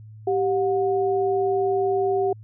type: tone pair together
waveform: sine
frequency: 390 / 724.8 Hz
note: G4 / F#5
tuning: -9 / -36 cents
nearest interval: major seventh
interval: 1073 cents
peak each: -20 / -25 dBFS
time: 0.27-2.33 s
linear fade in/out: 5 ms
effects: added 108 Hz sine -40 dBFS peak until 2.43 s